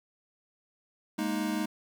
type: chord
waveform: square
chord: Ab suspended second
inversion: none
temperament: equal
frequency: 207.7 / 233.1 / 311.1 Hz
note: Ab3 / Bb3 / Eb4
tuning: 0 / 0 / 0 cents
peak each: -34 / -36 / -33 dBFS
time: 1.18-1.66 s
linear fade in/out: 10 ms
effects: 9-bit